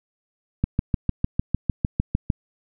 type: click train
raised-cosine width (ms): 5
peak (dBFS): -7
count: 12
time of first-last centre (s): 0.64-2.302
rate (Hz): 6.62
effects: none